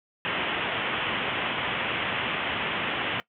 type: low-pass noise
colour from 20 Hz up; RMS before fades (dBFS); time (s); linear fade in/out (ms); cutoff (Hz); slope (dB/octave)
white; -29; 0.25-3.2; 0; 3300; 96
effects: noise-tail reverb RT60 0.1 s tail -19 dB re dry + high-pass 100 Hz 12 dB/octave